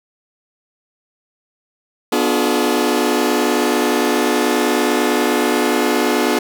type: chord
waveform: sawtooth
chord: B diminished seventh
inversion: none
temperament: just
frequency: 246.9 / 296.3 / 355.6 / 426.7 Hz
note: B3 / D4 / F4 / Ab4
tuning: 0 / +15 / +31 / +47 cents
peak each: -16 dBFS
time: 2.12-6.39 s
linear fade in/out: 5 ms
effects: none